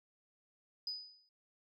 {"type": "tone with exponential decay", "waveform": "sine", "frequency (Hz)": 4978, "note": "D#8", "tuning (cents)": 0, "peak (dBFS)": -34, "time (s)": [0.87, 1.29], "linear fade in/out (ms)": 2, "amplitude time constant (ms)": 91, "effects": ["tanh soft clip ceiling -31 dBFS"]}